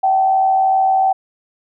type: tone with frequency modulation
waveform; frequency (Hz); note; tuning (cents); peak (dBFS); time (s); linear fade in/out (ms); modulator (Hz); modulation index
sine; 766; G5; -40; -11; 0.03-1.13; 10; 82.8; 0.38
effects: none